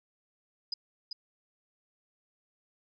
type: tone with echo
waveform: sine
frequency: 4978 Hz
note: D#8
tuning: in tune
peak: -30 dBFS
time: 0.72-0.74 s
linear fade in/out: 5 ms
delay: 390 ms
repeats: 1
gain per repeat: -5 dB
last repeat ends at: 1.13 s
effects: none